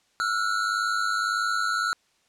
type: tone pair together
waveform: square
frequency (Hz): 1339 / 1440.8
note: E6 / F#6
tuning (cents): +27 / -46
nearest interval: minor second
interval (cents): 127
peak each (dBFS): -27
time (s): 0.2-1.93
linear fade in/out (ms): 0
effects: white hiss -66 dBFS RMS until 2.28 s + low-pass 7000 Hz 12 dB/octave